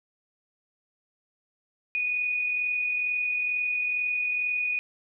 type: tone with amplitude modulation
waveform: sine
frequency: 2472 Hz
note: D#7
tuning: 12 cents flat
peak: -23 dBFS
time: 1.95-4.79 s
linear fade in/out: 0 ms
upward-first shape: sine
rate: 42.2 Hz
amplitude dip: 35%
effects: none